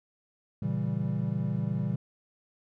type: chord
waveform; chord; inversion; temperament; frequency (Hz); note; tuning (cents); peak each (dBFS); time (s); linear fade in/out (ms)
triangle; A# diminished seventh; none; equal with one note detuned; 116.54 / 139.23 / 164.81 / 196; A#2 / C#3 / E3 / G3; 0 / +8 / 0 / 0; -31; 0.62-1.96; 5
effects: none